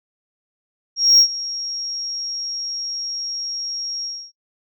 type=tone with ADSR envelope; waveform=sine; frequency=5588 Hz; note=F8; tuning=in tune; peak=-5 dBFS; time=0.96-4.32 s; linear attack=230 ms; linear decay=83 ms; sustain=-19 dB; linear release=280 ms; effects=noise-tail reverb RT60 0.1 s tail -26 dB re dry + tanh soft clip ceiling -6 dBFS